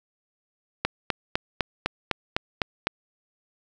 click train, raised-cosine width 0.3 ms, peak -6 dBFS, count 9, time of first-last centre 0.85-2.87 s, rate 3.96 Hz, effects none

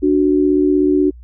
sine tone pair together, 293.7 / 370 Hz, D4 / F#4, 0 / 0 cents, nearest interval major third, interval 400 cents, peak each -13 / -14 dBFS, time 0.02-1.11 s, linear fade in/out 20 ms, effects added 60 Hz sine -35 dBFS peak until 1.23 s

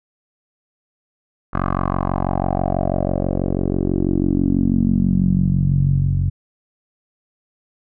10% pulse tone with low-pass filter sweep, 46.12 Hz, F#1, 5 cents flat, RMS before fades -18 dBFS, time 1.53-6.3 s, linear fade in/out 10 ms, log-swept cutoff 1300 to 110 Hz, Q 4, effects none

